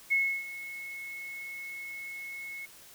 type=tone with ADSR envelope; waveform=sine; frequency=2184 Hz; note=C#7; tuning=26 cents flat; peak=-22 dBFS; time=0.1-2.66 s; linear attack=23 ms; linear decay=310 ms; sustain=-16 dB; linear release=13 ms; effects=white hiss -53 dBFS RMS until 2.94 s